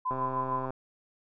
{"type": "tone with tremolo", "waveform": "sine", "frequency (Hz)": 1015, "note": "B5", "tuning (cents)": 47, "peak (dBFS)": -26, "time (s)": [0.05, 0.66], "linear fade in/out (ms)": 10, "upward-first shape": "triangle", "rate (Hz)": 6.6, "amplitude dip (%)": 80}
{"type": "click train", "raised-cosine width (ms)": 1, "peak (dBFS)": -22, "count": 79, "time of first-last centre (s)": [0.11, 0.705], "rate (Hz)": 131}
{"effects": []}